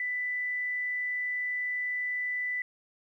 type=tone; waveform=sine; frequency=1988 Hz; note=B6; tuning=11 cents sharp; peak=-29 dBFS; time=0-2.62 s; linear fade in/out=2 ms; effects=11-bit